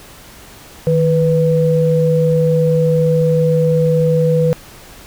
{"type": "tone pair together", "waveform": "sine", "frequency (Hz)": [157.01, 493.9], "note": ["D#3", "B4"], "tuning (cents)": [16, 0], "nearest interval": "octave + minor sixth", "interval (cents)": 1984, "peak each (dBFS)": -13, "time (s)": [0.87, 4.53], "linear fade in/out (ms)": 0, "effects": ["pink hiss -39 dBFS RMS until 5.06 s"]}